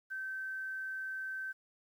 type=tone; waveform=sine; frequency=1545 Hz; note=G6; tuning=26 cents flat; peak=-37 dBFS; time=0.1-1.53 s; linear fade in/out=20 ms; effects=11-bit